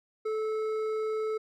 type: tone with hard clipping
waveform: triangle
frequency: 435.3 Hz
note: A4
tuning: 19 cents flat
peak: -30 dBFS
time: 0.25-1.38 s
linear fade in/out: 10 ms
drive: 11 dB
effects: none